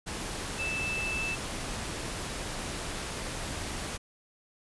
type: tone in noise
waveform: sine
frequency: 2637 Hz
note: E7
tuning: in tune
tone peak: -31 dBFS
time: 0.58-1.36 s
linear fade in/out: 20 ms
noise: pink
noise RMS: -36 dBFS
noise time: 0.06-3.98 s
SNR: +2 dB
effects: resampled to 24000 Hz